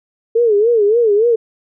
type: tone with vibrato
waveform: sine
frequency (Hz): 440.3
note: A4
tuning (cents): +1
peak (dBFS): -9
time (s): 0.35-1.36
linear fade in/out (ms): 10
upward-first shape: sine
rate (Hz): 3.5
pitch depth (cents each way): 150
effects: none